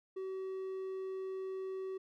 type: tone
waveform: triangle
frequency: 380 Hz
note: F#4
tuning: 46 cents sharp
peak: -36 dBFS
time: 0.16-1.98 s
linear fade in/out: 10 ms
effects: none